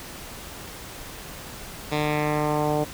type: tone with low-pass filter sweep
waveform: 10% pulse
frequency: 150.1 Hz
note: D3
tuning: 38 cents sharp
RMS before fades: -24 dBFS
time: 1.91-2.85 s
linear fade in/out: 20 ms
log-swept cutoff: 4000 to 630 Hz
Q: 1.5
effects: pink hiss -39 dBFS RMS until 2.93 s